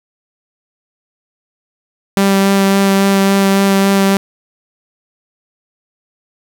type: tone with vibrato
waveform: sawtooth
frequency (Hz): 196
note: G3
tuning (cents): 0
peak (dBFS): -5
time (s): 2.17-4.17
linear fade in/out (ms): 0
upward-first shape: sine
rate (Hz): 3.6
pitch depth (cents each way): 10
effects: 7-bit